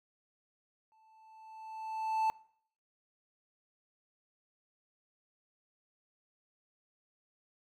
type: tone with exponential growth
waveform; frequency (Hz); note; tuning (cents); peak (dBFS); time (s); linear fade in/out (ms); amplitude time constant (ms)
triangle; 880; A5; 0; -24; 0.92-2.3; 0; 300
effects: noise-tail reverb RT60 0.6 s tail -23 dB re dry